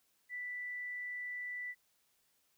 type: tone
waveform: sine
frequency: 1975.5 Hz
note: B6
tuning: in tune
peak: -39 dBFS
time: 0.29-1.75 s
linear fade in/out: 50 ms
effects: white hiss -75 dBFS RMS until 2.57 s